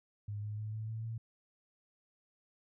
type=tone with pitch steps; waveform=sine; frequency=103.5 / 105.43 / 107.4 / 109.4 / 111.44 / 113.52 Hz; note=G#2 / G#2 / A2 / A2 / A2 / A#2; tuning=-5 / +27 / -41 / -9 / +23 / -45 cents; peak=-37 dBFS; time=0.28-1.18 s; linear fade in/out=5 ms; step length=150 ms; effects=none